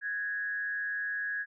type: tone with frequency modulation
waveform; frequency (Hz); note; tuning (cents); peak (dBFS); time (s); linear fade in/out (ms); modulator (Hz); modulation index
sine; 1661.2; G#6; 0; -31; 0.01-1.46; 50; 156; 0.47
effects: none